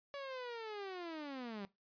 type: linear sweep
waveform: sawtooth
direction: down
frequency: 569 to 192.1 Hz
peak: -39 dBFS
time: 0.14-1.65 s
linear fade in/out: 0 ms
effects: noise-tail reverb RT60 0.2 s tail -19 dB re dry + resampled to 11025 Hz